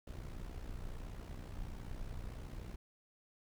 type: noise with amplitude modulation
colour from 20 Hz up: brown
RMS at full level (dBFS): -42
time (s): 0.07-2.76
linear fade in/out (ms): 5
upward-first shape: sine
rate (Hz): 61.4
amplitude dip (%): 65
effects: none